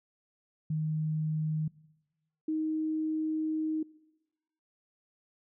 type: tone pair in turn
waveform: sine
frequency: 155.56 / 313.3 Hz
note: D#3 / D#4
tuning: 0 / +12 cents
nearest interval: octave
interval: 1212 cents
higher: second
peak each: -28 dBFS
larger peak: neither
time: 0.7-1.68 / 2.48-3.83 s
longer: second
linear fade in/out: 5 ms
effects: noise-tail reverb RT60 1.0 s tail -22 dB re dry